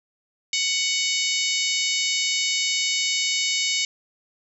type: harmonic tone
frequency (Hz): 743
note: F#5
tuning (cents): +7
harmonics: 3 / 4 / 5 / 6 / 7 / 8 / 9 / 10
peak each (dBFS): -27 / -28 / -29 / -30 / -30 / -31 / -32 / -32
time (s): 0.53-3.85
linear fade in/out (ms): 2
effects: none